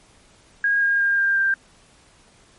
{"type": "tone with pitch steps", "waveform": "sine", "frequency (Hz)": [1634, 1620.8, 1607.8, 1594.8, 1582], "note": ["G#6", "G#6", "G6", "G6", "G6"], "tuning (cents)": [-29, -43, 43, 29, 15], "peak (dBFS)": -16, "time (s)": [0.64, 1.54], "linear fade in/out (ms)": 2, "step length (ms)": 180, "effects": ["pink hiss -54 dBFS RMS until 2.58 s", "MP3 48 kbps"]}